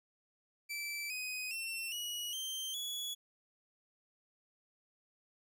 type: tone with pitch steps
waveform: sawtooth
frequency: 2325 / 2506 / 2702 / 2912 / 3140 / 3384 Hz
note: D7 / D#7 / E7 / F#7 / G7 / G#7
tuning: -18 / +12 / +42 / -28 / +2 / +32 cents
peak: -35 dBFS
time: 0.69-3.15 s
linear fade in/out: 20 ms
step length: 410 ms
effects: none

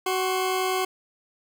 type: tone pair together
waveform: 20% pulse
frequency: 374.1 / 1072 Hz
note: F#4 / C6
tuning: +19 / +42 cents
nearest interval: octave + tritone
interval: 1823 cents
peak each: -19 / -26 dBFS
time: 0.06-0.85 s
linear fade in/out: 5 ms
effects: none

